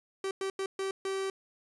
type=tone bursts at uneven times; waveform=45% pulse; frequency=386.4 Hz; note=G4; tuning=25 cents flat; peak=-31 dBFS; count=5; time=0.24-0.31 / 0.41-0.5 / 0.59-0.66 / 0.79-0.91 / 1.05-1.3 s; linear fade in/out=2 ms; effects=resampled to 24000 Hz